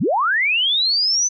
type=linear sweep; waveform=sine; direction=up; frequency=97.8 to 6150 Hz; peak=-15 dBFS; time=0-1.29 s; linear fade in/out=20 ms; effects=none